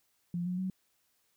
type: tone with pitch steps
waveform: sine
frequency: 174.1 / 180.55 / 187.24 Hz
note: F3 / F#3 / F#3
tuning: -5 / -42 / +21 cents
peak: -31 dBFS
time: 0.34-0.7 s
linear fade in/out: 2 ms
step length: 120 ms
effects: white hiss -74 dBFS RMS until 1.36 s